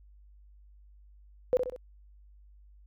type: tone with echo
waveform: sine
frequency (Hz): 503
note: B4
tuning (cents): +32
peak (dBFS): -20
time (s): 1.53-1.57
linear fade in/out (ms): 0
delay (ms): 64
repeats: 3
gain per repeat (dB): -6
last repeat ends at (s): 1.762
effects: added 50 Hz sine -53 dBFS peak until 2.86 s